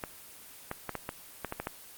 clicks, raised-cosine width 0.5 ms, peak -18 dBFS, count 9, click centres 0.038 / 0.714 / 0.893 / 0.953 / 1.091 / 1.447 / 1.524 / 1.6 / 1.671 s, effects white hiss -50 dBFS RMS until 1.97 s + Opus 24 kbps

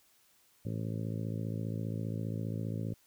harmonic tone, 55 Hz, A1, in tune, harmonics 2 / 3 / 4 / 5 / 6 / 7 / 8 / 9 / 10, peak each -36 / -39 / -42 / -45 / -50 / -50 / -51 / -52 / -52 dBFS, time 0.65-2.94 s, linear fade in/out 5 ms, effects white hiss -67 dBFS RMS until 3.06 s

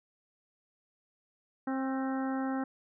harmonic tone with a mistuned harmonic, 265.5 Hz, C4, 25 cents sharp, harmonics 1 / 2 / 3 / 4 / 5 / 6 / 7, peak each -31 / -41 / -39 / -46 / -44 / -46 / -50 dBFS, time 1.67-2.64 s, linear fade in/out 5 ms, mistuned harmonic 6, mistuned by -40 cents, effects none

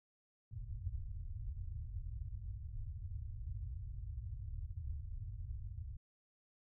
white low-pass noise, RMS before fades -44 dBFS, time 0.51-5.97 s, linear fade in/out 5 ms, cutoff 110 Hz, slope 48 dB/octave, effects none

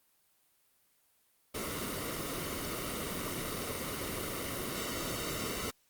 pink noise with comb filter, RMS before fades -37 dBFS, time 1.54-5.71 s, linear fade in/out 10 ms, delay 1.2 ms, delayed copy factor -0.65, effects white hiss -71 dBFS RMS until 5.89 s + Opus 32 kbps

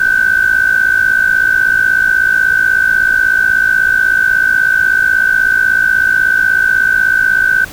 sine tone pair together, 1500 / 1556.3 Hz, F#6 / G6, +23 / -13 cents, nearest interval minor second, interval 64 cents, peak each -11 dBFS, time 0-7.65 s, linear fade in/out 5 ms, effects pink hiss -31 dBFS RMS until 7.72 s

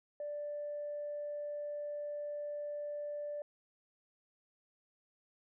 sine tone, 587.3 Hz, D5, in tune, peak -37 dBFS, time 0.2-3.42 s, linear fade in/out 2 ms, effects tanh soft clip ceiling -33 dBFS

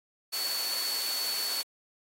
sine tone in noise, 4441 Hz, C#8, 2 cents sharp, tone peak -31 dBFS, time 0.32-1.63 s, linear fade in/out 20 ms, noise white, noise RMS -35 dBFS, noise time 0.32-1.63 s, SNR +1 dB, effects high-pass 400 Hz 12 dB/octave + AAC 48 kbps

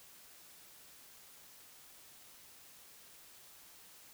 silence, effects white hiss -58 dBFS RMS until 4.13 s

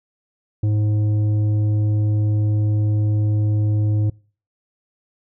sine tone with tanh clipping, 105.6 Hz, G#2, 29 cents sharp, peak -17 dBFS, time 0.63-4.1 s, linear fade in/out 5 ms, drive 8 dB, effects noise-tail reverb RT60 0.4 s tail -24 dB re dry

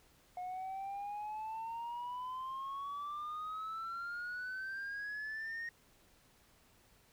sine exponential sweep, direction up, 720 to 1864.7 Hz, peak -37 dBFS, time 0.37-5.69 s, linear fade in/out 2 ms, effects tanh soft clip ceiling -38 dBFS + pink hiss -67 dBFS RMS until 7.12 s

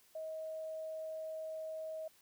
sine tone, 634 Hz, D#5, 32 cents sharp, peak -40 dBFS, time 0.15-2.08 s, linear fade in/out 5 ms, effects white hiss -67 dBFS RMS until 2.21 s

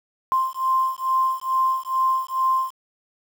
sine beating tone pair, 1046.5 / 1048.8 Hz, C6 / C6, 0 / +4 cents, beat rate 2.3 Hz, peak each -22 dBFS, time 0.32-2.71 s, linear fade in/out 0 ms, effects 7-bit

